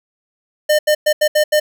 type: tone bursts at uneven times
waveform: square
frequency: 605 Hz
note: D#5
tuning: 49 cents flat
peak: -11 dBFS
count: 6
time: 0.69-0.79 / 0.87-0.95 / 1.06-1.13 / 1.21-1.28 / 1.35-1.44 / 1.52-1.6 s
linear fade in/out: 10 ms
effects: none